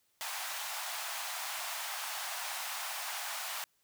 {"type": "high-pass noise", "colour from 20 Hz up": "pink", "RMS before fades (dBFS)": -39, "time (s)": [0.21, 3.64], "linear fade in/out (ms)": 0, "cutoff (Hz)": 690, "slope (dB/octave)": 48, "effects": ["white hiss -74 dBFS RMS until 3.83 s"]}